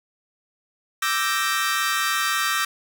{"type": "chord", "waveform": "sawtooth", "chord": "E half-diminished seventh", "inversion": "third", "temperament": "equal", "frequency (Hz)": [1174.7, 1318.5, 1568, 1864.7], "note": ["D6", "E6", "G6", "Bb6"], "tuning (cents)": [0, 0, 0, 0], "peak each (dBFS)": -23, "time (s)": [1.02, 2.65], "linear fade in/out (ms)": 5, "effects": []}